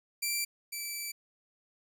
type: tone pair in turn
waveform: 10% pulse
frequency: 2349 / 2322 Hz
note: D7 / D7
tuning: 0 / -20 cents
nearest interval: unison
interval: 20 cents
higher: first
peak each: -21 / -27 dBFS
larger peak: first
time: 0.22-0.45 / 0.72-1.12 s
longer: second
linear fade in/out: 10 ms
effects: none